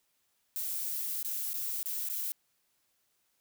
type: noise with dropouts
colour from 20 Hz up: violet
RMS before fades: -35 dBFS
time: 0.56-2.32 s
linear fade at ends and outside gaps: 0 ms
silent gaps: 1.228-1.247 / 1.532-1.541 / 1.83-1.858 / 2.087-2.099 s
effects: white hiss -75 dBFS RMS until 3.4 s